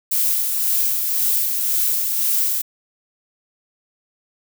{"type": "noise with tremolo", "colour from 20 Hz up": "violet", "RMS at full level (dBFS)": -18, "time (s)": [0.11, 2.62], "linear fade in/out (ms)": 10, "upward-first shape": "sine", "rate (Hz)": 1.9, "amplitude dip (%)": 35, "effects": []}